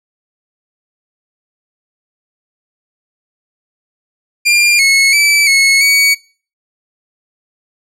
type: tone with pitch steps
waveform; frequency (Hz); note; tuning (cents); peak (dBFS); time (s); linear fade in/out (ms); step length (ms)
sawtooth; 2397 / 2186 / 2311 / 2187 / 2250; D7 / C#7 / D7 / C#7 / C#7; +35 / -25 / -28 / -24 / +25; -4; 4.45-6.15; 20; 340
effects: noise-tail reverb RT60 0.4 s tail -22 dB re dry + low-pass 11000 Hz 12 dB/octave